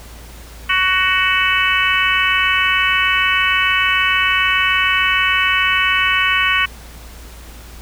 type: harmonic tone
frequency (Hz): 373.3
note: F#4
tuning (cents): +15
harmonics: 3 / 4 / 5 / 6 / 7 / 8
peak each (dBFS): -20 / -20 / -20 / -20 / -20 / -20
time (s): 0.69-6.66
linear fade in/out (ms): 10
effects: added 57 Hz sine -35 dBFS peak until 7.81 s + pink hiss -40 dBFS RMS until 7.81 s